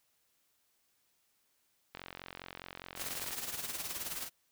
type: click train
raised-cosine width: 0.3 ms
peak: -27 dBFS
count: 62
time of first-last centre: 1.95-3.309 s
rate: 44.9 Hz
type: noise with tremolo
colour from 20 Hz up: white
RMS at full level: -37 dBFS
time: 2.95-4.3 s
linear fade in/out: 50 ms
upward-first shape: triangle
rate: 19 Hz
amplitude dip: 70%
effects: white hiss -75 dBFS RMS until 4.51 s